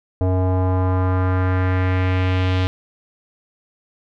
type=tone with low-pass filter sweep; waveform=square; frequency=92.5 Hz; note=F#2; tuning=in tune; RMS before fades=-18 dBFS; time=0.21-2.67 s; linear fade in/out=0 ms; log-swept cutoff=650 to 3500 Hz; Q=1.9; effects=none